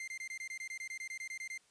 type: tone bursts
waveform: 45% pulse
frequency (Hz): 2093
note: C7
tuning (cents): 0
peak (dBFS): -40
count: 16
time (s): 0-1.577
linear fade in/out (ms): 2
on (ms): 77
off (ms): 23
effects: white hiss -69 dBFS RMS until 1.7 s + resampled to 22050 Hz